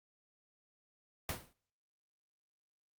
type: noise with exponential decay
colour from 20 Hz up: pink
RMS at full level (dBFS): -34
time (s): 1.29-1.53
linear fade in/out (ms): 2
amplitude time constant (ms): 51
effects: noise-tail reverb RT60 0.6 s tail -26 dB re dry + Opus 48 kbps